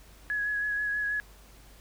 sine tone with vibrato, 1679 Hz, G#6, 18 cents sharp, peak -27 dBFS, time 0.3-1.2 s, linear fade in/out 0 ms, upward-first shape sine, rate 6.2 Hz, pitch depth 21 cents each way, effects added 50 Hz sine -52 dBFS peak until 1.8 s + pink hiss -56 dBFS RMS until 1.8 s

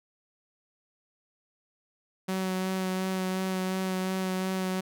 sawtooth tone with vibrato, 187.4 Hz, F#3, 22 cents sharp, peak -24 dBFS, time 2.28-4.81 s, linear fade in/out 10 ms, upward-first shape sine, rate 2.8 Hz, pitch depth 14 cents each way, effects none

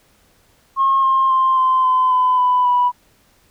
sine tone with pitch steps, 1079 / 1064.8 / 1050.7 / 1036.8 / 1023.2 / 1009.7 / 996.3 / 983.2 Hz, C#6 / C6 / C6 / C6 / C6 / B5 / B5 / B5, -47 / +30 / +7 / -16 / -39 / +38 / +15 / -8 cents, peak -11 dBFS, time 0.76-2.92 s, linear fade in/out 50 ms, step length 270 ms, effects tanh soft clip ceiling -7 dBFS + pink hiss -56 dBFS RMS until 3.5 s

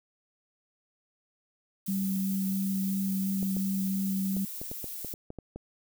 violet noise, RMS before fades -39 dBFS, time 1.86-5.14 s, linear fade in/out 5 ms
sine tone with vibrato, 193.2 Hz, G3, 25 cents flat, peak -27 dBFS, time 1.88-4.45 s, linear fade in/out 5 ms, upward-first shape sine, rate 2.9 Hz, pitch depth 9 cents each way
clicks, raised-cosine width 2 ms, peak -26 dBFS, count 11, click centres 3.429 / 3.567 / 4.367 / 4.615 / 4.715 / 4.843 / 5.047 / 5.139 / 5.304 / 5.387 / 5.56 s
effects none

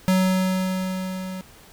square tone with level ramp, 186.7 Hz, F#3, 16 cents sharp, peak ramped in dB -16 to -31 dBFS, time 0.08-1.41 s, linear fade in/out 0 ms, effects pink hiss -49 dBFS RMS until 1.72 s

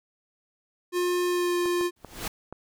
square tone with pitch glide, 355.9 to 351.8 Hz, F4 to F4, +33 to +13 cents, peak -24 dBFS, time 0.92-1.91 s, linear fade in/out 50 ms, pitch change -20 cents, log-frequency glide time 1.27-1.55 s
clicks, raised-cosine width 1 ms, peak -24 dBFS, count 4, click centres 1.658 / 1.811 / 2.047 / 2.526 s
pink noise with exponential growth, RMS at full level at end -28 dBFS, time 1.96-2.28 s, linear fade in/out 5 ms, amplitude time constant 68 ms
effects none

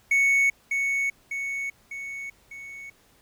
triangle tone with echo, 2217 Hz, C#7, in tune, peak -16 dBFS, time 0.11-0.5 s, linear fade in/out 5 ms, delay 600 ms, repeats 4, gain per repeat -5 dB, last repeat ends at 2.9 s, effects pink hiss -60 dBFS RMS until 3.21 s

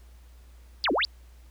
sine exponential two-way sweep, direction down then up, 5110 to 246.9 to 5110 Hz, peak -22 dBFS, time 0.84-1.05 s, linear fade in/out 0 ms, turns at 0.92 s, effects added 60 Hz sine -48 dBFS peak until 1.5 s + pink hiss -62 dBFS RMS until 1.5 s

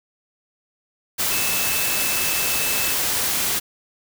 sine tone in noise, 2622 Hz, E7, 10 cents flat, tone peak -28 dBFS, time 1.3-2.94 s, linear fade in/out 20 ms, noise white, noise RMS -22 dBFS, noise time 1.18-3.6 s, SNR -9 dB, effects none

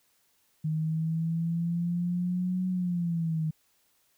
sine exponential two-way sweep, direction up then down, 155.4 to 185 to 155.4 Hz, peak -26 dBFS, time 0.64-3.51 s, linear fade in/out 10 ms, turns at 2.68 s, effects white hiss -69 dBFS RMS until 4.17 s

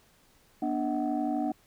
sine tone cluster, 242.8 / 295 / 638 / 745 Hz, B3 / D4 / D#5 / F#5, -29 / +8 / +43 / +12 cents, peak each -32 / -29 / -38 / -32 dBFS, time 0.62-1.52 s, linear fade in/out 5 ms, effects tanh soft clip ceiling -19 dBFS + pink hiss -63 dBFS RMS until 1.66 s

